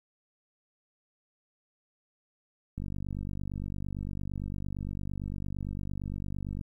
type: click train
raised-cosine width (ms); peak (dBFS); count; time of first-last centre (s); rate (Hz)
5; -24; 188; 2.78-6.612; 48.8
effects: 11-bit